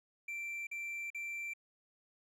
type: tone bursts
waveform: triangle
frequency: 2349 Hz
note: D7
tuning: in tune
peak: -37 dBFS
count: 3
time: 0.28-1.536 s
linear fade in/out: 5 ms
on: 390 ms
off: 43 ms
effects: none